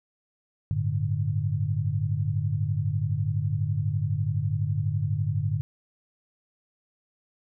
sine chord, G suspended second, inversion none, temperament equal, 98 / 110 / 146.83 Hz, G2 / A2 / D3, 0 / 0 / 0 cents, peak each -28 dBFS, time 0.71-5.61 s, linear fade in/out 0 ms, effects none

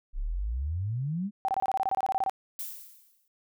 sine exponential sweep, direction up, 30.87 to 213.8 Hz, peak -28 dBFS, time 0.13-1.31 s, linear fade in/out 50 ms
sine tone bursts, 771 Hz, G5, 29 cents flat, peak -24 dBFS, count 15, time 1.45-2.296 s, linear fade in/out 0 ms, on 34 ms, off 24 ms
violet noise with exponential decay, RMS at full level -34 dBFS, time 2.59-3.28 s, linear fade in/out 2 ms, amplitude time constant 150 ms
effects none

